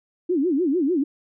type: tone with vibrato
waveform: sine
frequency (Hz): 315.1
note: D#4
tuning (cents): +22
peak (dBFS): -18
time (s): 0.29-1.04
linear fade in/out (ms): 10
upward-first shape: sine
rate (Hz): 6.7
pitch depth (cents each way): 290
effects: none